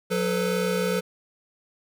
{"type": "tone cluster", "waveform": "square", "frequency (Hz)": [182.1, 437, 499], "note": ["F#3", "A4", "B4"], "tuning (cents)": [-27, -12, 18], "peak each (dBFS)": -28, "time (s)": [0.1, 1.01], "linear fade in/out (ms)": 20, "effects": []}